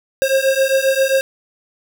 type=beating tone pair; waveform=square; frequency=532 / 539.5 Hz; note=C5 / C#5; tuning=+29 / -47 cents; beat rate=7.5 Hz; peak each=-17 dBFS; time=0.22-1.21 s; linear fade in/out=0 ms; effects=none